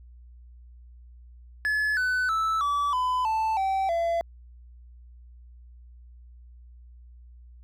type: tone with pitch steps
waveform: triangle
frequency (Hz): 1713 / 1499.9 / 1313.3 / 1149.9 / 1006.9 / 881.6 / 771.9 / 675.9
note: A6 / F#6 / E6 / D6 / B5 / A5 / G5 / E5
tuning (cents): -47 / +23 / -7 / -37 / +33 / +3 / -27 / +43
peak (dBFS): -21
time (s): 1.65-4.21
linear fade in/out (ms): 0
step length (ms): 320
effects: added 60 Hz sine -46 dBFS peak until 7.63 s